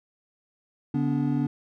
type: tone cluster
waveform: triangle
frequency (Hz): 143.5 / 247.4 / 288.8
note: D3 / B3 / D4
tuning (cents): -40 / +3 / -29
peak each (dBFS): -25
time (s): 0.94-1.47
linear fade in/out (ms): 5
effects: none